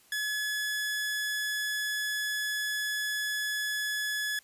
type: tone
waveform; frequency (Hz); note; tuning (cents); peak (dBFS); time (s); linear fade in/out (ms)
sawtooth; 1703; G#6; +43; -26; 0.12-4.39; 2
effects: white hiss -61 dBFS RMS until 4.43 s + resampled to 32000 Hz